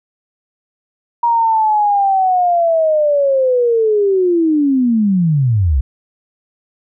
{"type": "linear sweep", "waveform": "sine", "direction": "down", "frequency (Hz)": [949, 59.2], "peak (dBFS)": -10, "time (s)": [1.23, 5.81], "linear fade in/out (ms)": 5, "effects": []}